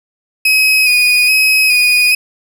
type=tone with vibrato; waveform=35% pulse; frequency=2508 Hz; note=D#7; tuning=13 cents sharp; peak=-6 dBFS; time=0.45-2.15 s; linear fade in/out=5 ms; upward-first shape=square; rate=1.2 Hz; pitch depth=25 cents each way; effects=none